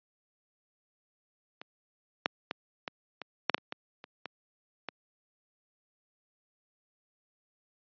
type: clicks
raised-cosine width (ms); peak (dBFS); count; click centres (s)
0.3; -26 / -8 / -16 / -18 / -22 / -7 / -6 / -30 / -19 / -28 / -21 / -19; 12; 1.615 / 2.259 / 2.511 / 2.878 / 3.217 / 3.497 / 3.545 / 3.58 / 3.724 / 4.041 / 4.257 / 4.887
effects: high-pass 200 Hz 12 dB/octave + resampled to 11025 Hz